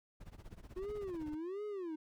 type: noise with tremolo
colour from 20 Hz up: brown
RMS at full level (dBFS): -48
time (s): 0.2-1.35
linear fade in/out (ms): 10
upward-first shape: sine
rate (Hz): 16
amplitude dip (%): 90
type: tone with vibrato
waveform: triangle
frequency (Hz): 356.2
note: F4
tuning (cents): +34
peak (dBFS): -37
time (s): 0.76-1.96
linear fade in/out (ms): 10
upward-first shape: sine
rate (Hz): 1.4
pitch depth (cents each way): 290
effects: none